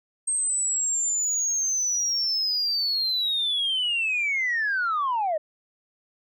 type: linear sweep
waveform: sine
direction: down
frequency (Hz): 8430 to 592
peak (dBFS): -21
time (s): 0.27-5.38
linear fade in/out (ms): 10
effects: tanh soft clip ceiling -19 dBFS